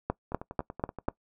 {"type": "two click trains", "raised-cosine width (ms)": 1, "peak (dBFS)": [-13, -24], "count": [5, 9], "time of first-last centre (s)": [[0.1, 1.085], [0.32, 1.082]], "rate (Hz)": [4.06, 10.5], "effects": ["noise-tail reverb RT60 0.1 s tail -21 dB re dry"]}